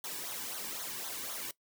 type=noise with flanger; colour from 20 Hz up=white; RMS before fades=-40 dBFS; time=0.04-1.51 s; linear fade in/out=2 ms; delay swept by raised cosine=0.39 to 1.59 ms; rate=3.9 Hz; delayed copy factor=-0.75; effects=noise-tail reverb RT60 0.1 s tail -19 dB re dry